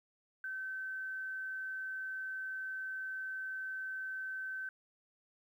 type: tone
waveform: sine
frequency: 1537 Hz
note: G6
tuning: 35 cents flat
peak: -38 dBFS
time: 0.44-4.69 s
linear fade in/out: 2 ms
effects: 12-bit